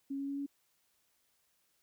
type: tone with pitch steps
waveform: sine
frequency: 275.3 / 277.4 / 279.5 / 281.6 Hz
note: C#4 / C#4 / C#4 / C#4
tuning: -12 / +1 / +14 / +27 cents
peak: -35 dBFS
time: 0.1-0.464 s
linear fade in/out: 10 ms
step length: 91 ms
effects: white hiss -75 dBFS RMS until 1.82 s